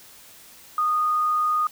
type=tone; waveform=sine; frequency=1233 Hz; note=D#6; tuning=16 cents flat; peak=-19 dBFS; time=0.78-1.67 s; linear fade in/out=2 ms; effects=white hiss -48 dBFS RMS until 1.71 s